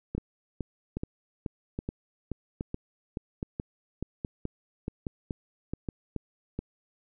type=two click trains; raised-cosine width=3 ms; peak=-19 / -19 dBFS; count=8 / 16; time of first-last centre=0.15-5.888 / 0.18-6.59 s; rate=1.22 / 2.34 Hz; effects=none